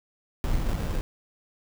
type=noise with sample-and-hold; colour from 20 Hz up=brown; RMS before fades=-26 dBFS; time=0.44-1.01 s; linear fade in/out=0 ms; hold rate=2100 Hz; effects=none